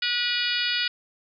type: harmonic tone with a mistuned harmonic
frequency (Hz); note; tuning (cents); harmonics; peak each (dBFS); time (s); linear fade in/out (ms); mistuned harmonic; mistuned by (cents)
485.6; B4; -29; 3 / 4 / 5 / 6 / 7 / 8 / 9 / 10; -30 / -33 / -31 / -29 / -33 / -32 / -32 / -32; 0.02-0.88; 5; 8; -49
effects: none